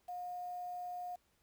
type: tone with quantisation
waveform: sine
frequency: 716 Hz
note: F5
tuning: 43 cents sharp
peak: -40 dBFS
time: 0.08-1.16 s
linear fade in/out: 10 ms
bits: 10
effects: pink hiss -75 dBFS RMS until 1.42 s